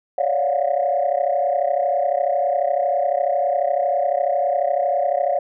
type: tone cluster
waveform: sine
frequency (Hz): 555 / 589 / 692 / 724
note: C#5 / D5 / F5 / F#5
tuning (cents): +2 / +5 / -16 / -38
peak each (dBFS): -22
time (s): 0.18-5.39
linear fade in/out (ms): 5
effects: tanh soft clip ceiling -9 dBFS